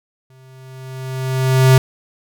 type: tone with exponential growth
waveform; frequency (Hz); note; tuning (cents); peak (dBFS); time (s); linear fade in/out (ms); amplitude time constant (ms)
square; 130.81; C3; 0; -6; 0.3-1.78; 2; 320
effects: none